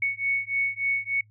sine beating tone pair, 2217 / 2220.4 Hz, C#7 / C#7, 0 / +2 cents, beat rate 3.4 Hz, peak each -27 dBFS, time 0.02-1.21 s, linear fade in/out 5 ms, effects noise-tail reverb RT60 0.1 s tail -25 dB re dry + added 106 Hz sine -54 dBFS peak until 1.3 s

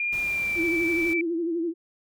sine tone with pitch glide, 2409 to 2322 Hz, D7 to D7, +43 to -20 cents, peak -24 dBFS, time 0-1.21 s, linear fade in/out 2 ms, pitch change -63 cents, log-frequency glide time 0.19-0.67 s
pink noise, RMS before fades -42 dBFS, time 0.12-1.14 s, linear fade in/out 10 ms
sine tone with vibrato, 335.8 Hz, E4, 32 cents sharp, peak -24 dBFS, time 0.55-1.74 s, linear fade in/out 50 ms, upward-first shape sine, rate 12 Hz, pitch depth 73 cents each way
effects none

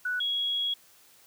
sine tone pair in turn, 1480 / 3322 Hz, F#6 / G#7, 0 / 0 cents, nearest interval octave + major second, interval 1400 cents, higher second, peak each -27 / -26 dBFS, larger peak second, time 0.05-0.2 / 0.2-0.74 s, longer second, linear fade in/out 5 ms, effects white hiss -58 dBFS RMS until 1.26 s + high-pass 80 Hz 12 dB/octave

